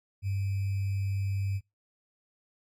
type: tone with sample-and-hold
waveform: sine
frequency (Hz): 98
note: G2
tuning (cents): 0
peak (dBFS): -27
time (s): 0.22-1.61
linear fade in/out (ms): 50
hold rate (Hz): 2450
effects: noise-tail reverb RT60 0.2 s tail -22 dB re dry + MP3 64 kbps